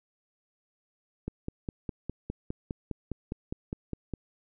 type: click train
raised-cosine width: 3 ms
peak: -20 dBFS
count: 15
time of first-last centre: 1.28-4.137 s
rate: 4.9 Hz
effects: none